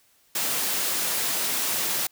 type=high-pass noise; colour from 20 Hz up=white; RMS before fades=-26 dBFS; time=0.35-2.07 s; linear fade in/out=5 ms; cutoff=160 Hz; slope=12 dB/octave; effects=white hiss -62 dBFS RMS until 2.11 s